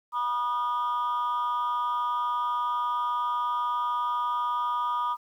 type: tone pair together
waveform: sine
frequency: 970 / 1222.1 Hz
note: B5 / D#6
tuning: -31 / -31 cents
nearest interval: major third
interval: 400 cents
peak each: -26 dBFS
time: 0.12-5.17 s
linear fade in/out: 50 ms
effects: tanh soft clip ceiling -22 dBFS + 10-bit